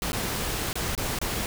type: noise with dropouts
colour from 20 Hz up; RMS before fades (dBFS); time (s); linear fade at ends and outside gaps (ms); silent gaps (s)
pink; -29; 0.02-1.46; 1; 0.12-0.13 / 0.73-0.755 / 0.951-0.977 / 1.188-1.214
effects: none